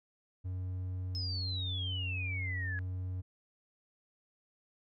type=tone; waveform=triangle; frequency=92 Hz; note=F#2; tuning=9 cents flat; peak=-33 dBFS; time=0.44-3.22 s; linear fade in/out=20 ms
type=exponential sweep; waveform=sine; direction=down; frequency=5220 to 1661.2 Hz; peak=-37 dBFS; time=1.15-2.79 s; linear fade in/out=0 ms
effects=none